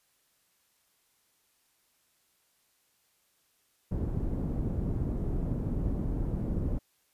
pink low-pass noise, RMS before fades -31 dBFS, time 3.91-6.79 s, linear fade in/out 10 ms, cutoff 290 Hz, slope 12 dB/octave, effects white hiss -71 dBFS RMS until 7.13 s + resampled to 32000 Hz

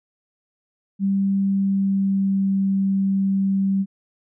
sine tone with pitch glide, 196 to 194.53 Hz, G3 to G3, 0 to -13 cents, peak -17 dBFS, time 0.99-3.86 s, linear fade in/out 50 ms, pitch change -13 cents, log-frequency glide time 1.4-2.54 s, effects none

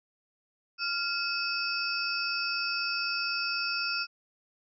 sine tone cluster, 1392 / 2576 / 4699 / 5320 Hz, F6 / E7 / D8 / E8, -6 / -41 / 0 / +15 cents, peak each -33 / -34 / -36 / -34 dBFS, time 0.78-4.07 s, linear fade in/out 50 ms, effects none

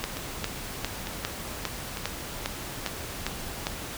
two click trains, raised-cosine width 0.2 ms, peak -10 / -16 dBFS, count 10 / 4, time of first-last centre 0.04-3.669 / 0.17-2.873 s, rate 2.48 / 1.11 Hz, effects pink hiss -37 dBFS RMS until 3.97 s

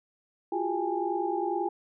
sine tone cluster, 344.5 / 366.4 / 405.8 / 809 / 859 Hz, F4 / F#4 / G#4 / G#5 / A5, -24 / -17 / -40 / -46 / -42 cents, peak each -31 / -35 / -35 / -31 / -38 dBFS, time 0.52-1.69 s, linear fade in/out 5 ms, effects none

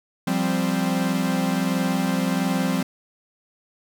45% pulse chord, F suspended second, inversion none, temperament equal with one note detuned, 174.61 / 196 / 260.7 Hz, F3 / G3 / C4, 0 / 0 / -6 cents, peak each -25 dBFS, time 0.27-2.83 s, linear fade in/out 5 ms, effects none

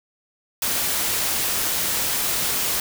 white noise, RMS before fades -23 dBFS, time 0.62-2.8 s, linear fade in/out 2 ms, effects none

